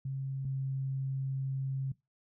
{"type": "tone pair in turn", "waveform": "sine", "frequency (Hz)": [134.9, 134.35], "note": ["C#3", "C3"], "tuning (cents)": [-47, 46], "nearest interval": "unison", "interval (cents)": 7, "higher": "first", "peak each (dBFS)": [-33, -31], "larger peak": "second", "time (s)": [[0.05, 0.45], [0.45, 1.92]], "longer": "second", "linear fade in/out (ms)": 5, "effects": ["noise-tail reverb RT60 0.2 s tail -20 dB re dry"]}